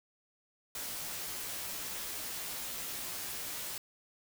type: noise with comb filter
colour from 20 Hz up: white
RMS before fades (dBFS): -40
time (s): 0.75-3.78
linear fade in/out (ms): 2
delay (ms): 15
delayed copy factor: -0.6
effects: none